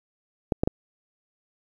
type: clicks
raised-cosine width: 2 ms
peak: -8 dBFS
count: 3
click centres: 0.522 / 0.635 / 0.675 s
effects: 8-bit